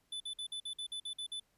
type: tone bursts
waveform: square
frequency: 3496 Hz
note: A7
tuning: 12 cents flat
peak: -39 dBFS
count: 10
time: 0.12-1.399 s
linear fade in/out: 5 ms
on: 82 ms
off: 51 ms
effects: pink hiss -75 dBFS RMS until 1.57 s + resampled to 32000 Hz